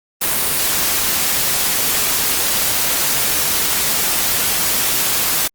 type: noise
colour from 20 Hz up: white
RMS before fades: -17 dBFS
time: 0.21-5.48 s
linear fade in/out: 10 ms
effects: Opus 32 kbps